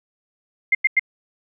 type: tone bursts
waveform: sine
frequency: 2107 Hz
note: C7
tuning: 12 cents sharp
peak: -12 dBFS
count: 3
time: 0.72-0.995 s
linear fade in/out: 5 ms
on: 29 ms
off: 94 ms
effects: none